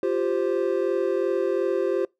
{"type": "chord", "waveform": "triangle", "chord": "F suspended second", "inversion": "none", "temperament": "equal", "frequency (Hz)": [349.2, 392, 523.3], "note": ["F4", "G4", "C5"], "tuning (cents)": [0, 0, 0], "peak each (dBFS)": [-24, -23, -25], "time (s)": [0.03, 2.05], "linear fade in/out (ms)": 2, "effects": ["noise-tail reverb RT60 0.2 s tail -24 dB re dry"]}